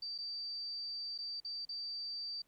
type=tone with dropouts; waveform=sine; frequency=4647 Hz; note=D8; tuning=19 cents flat; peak=-39 dBFS; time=0.02-2.42 s; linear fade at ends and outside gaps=5 ms; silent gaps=0.18-0.185 / 1.179-1.186 / 1.402-1.447 / 1.652-1.69 s; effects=pink hiss -75 dBFS RMS until 2.47 s